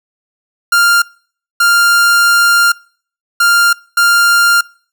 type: tone bursts at uneven times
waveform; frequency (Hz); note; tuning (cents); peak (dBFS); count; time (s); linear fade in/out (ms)
45% pulse; 1396.9; F6; 0; -7; 4; 0.72-1.02 / 1.6-2.72 / 3.4-3.73 / 3.97-4.61; 5
effects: noise-tail reverb RT60 0.5 s tail -25 dB re dry